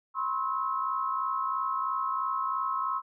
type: tone cluster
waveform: sine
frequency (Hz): 1013 / 1076 / 1295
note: B5 / C6 / E6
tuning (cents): +44 / +48 / -31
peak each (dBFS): -35 / -30 / -32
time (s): 0.14-3.02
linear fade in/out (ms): 50
effects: none